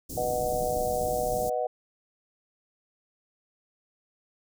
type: band-stop noise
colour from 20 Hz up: pink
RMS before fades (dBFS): -36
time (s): 0.09-1.5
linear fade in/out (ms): 10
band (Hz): 430 to 6000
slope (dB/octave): 24
type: chord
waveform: sine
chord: B major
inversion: none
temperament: just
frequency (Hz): 493.9 / 617.4 / 740.8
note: B4 / D#5 / F#5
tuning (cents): 0 / -14 / +2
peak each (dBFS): -30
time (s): 0.17-1.67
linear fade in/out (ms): 5
effects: none